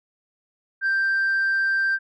sine tone, 1573 Hz, G6, 6 cents sharp, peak -17 dBFS, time 0.81-1.99 s, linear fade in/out 50 ms, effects tanh soft clip ceiling -17 dBFS

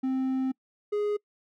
triangle tone pair in turn, 262.1 / 415.5 Hz, C4 / G#4, +3 / +1 cents, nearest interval minor sixth, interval 798 cents, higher second, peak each -23 dBFS, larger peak neither, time 0.03-0.52 / 0.92-1.17 s, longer first, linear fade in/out 10 ms, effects noise-tail reverb RT60 0.1 s tail -26 dB re dry

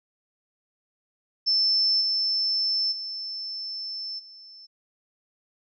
sine tone with level steps, 5300 Hz, E8, 9 cents sharp, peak -19 / -22 / -31 / -44 dBFS, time 1.46-4.67 s, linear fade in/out 20 ms, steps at 2 / 2.91 / 4.18 s, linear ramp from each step 20 ms, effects none

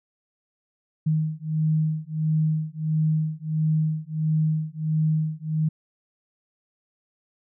sine beating tone pair, 155.56 / 157.06 Hz, D#3 / D#3, 0 / +17 cents, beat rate 1.5 Hz, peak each -24 dBFS, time 1.06-5.69 s, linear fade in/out 10 ms, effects none

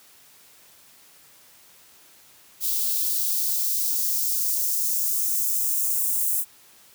violet noise with high-pass filter sweep, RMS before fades -24 dBFS, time 2.6-6.45 s, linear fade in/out 50 ms, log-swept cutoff 3700 to 8300 Hz, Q 1.6, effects white hiss -53 dBFS RMS until 6.94 s + high-pass 60 Hz 12 dB/octave

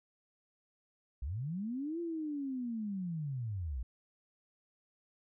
sine linear two-way sweep, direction up then down, 55 to 345.5 to 55 Hz, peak -35 dBFS, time 1.22-3.83 s, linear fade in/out 5 ms, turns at 2 s, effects none

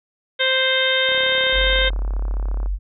harmonic tone, 523.3 Hz, C5, in tune, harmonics 1 / 2 / 3 / 4 / 5 / 6 / 7, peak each -22 / -32 / -22 / -23 / -32 / -23 / -22 dBFS, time 0.39-1.9 s, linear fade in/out 20 ms
click train, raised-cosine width 1 ms, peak -22 dBFS, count 55, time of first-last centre 1.09-2.66 s, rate 34.4 Hz
sine tone, 47 Hz, F#1, 28 cents sharp, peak -19 dBFS, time 1.52-2.79 s, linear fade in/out 50 ms
effects none

